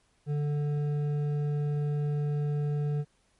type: tone with hard clipping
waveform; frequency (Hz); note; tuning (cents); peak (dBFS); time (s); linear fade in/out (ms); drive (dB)
triangle; 146.83; D3; 0; -28; 0.26-3.05; 50; 11
effects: pink hiss -69 dBFS RMS until 3.39 s + MP3 48 kbps